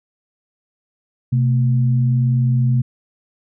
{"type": "tone pair together", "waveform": "sine", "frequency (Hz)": [127.3, 226.3], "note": ["C3", "A3"], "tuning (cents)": [-47, 49], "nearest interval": "minor seventh", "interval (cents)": 996, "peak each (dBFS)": [-13, -24], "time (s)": [1.32, 2.82], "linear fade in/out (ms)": 10, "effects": []}